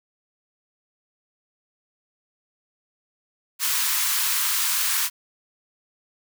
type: high-pass noise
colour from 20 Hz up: white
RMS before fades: -23 dBFS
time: 3.59-5.1 s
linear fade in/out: 50 ms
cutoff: 910 Hz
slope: 96 dB/octave
effects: none